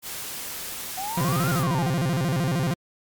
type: noise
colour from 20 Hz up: white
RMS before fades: -34 dBFS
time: 0.02-1.65 s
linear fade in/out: 50 ms
type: exponential two-way sweep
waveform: sine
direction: up then down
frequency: 736 to 1447 to 736 Hz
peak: -29 dBFS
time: 0.97-1.89 s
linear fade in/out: 10 ms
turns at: 1.5 s
type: tone with vibrato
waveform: 40% pulse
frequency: 150.6 Hz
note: D3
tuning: 44 cents sharp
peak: -21 dBFS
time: 1.17-2.74 s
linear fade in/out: 5 ms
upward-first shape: square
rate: 13 Hz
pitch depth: 250 cents each way
effects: Opus 48 kbps